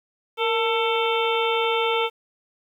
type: harmonic tone with a mistuned harmonic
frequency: 444.9 Hz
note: A4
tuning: 19 cents sharp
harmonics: 1 / 2 / 3 / 5 / 6 / 7 / 8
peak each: -23 / -26 / -28 / -30 / -31 / -31 / -32 dBFS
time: 0.37-2.1 s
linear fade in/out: 50 ms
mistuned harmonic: 1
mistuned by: +66 cents
effects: 9-bit